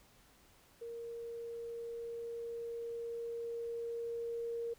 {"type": "tone with level ramp", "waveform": "sine", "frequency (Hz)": 466.2, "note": "A#4", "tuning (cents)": 0, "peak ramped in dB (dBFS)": [-42, -36], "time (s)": [0.81, 4.74], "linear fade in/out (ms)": 10, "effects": ["pink hiss -65 dBFS RMS until 4.78 s"]}